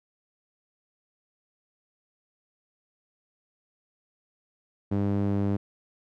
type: tone with band-pass filter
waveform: sawtooth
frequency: 100.3 Hz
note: G2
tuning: 40 cents sharp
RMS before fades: -26 dBFS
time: 4.91-5.57 s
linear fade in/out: 10 ms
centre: 240 Hz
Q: 0.97
effects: none